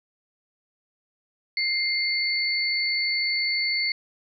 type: tone pair together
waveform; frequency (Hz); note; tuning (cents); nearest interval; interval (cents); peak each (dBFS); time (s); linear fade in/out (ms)
sine; 2104 / 4466; C7 / C#8; +9 / +12; octave + minor second; 1303; -25; 1.57-3.92; 2
effects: none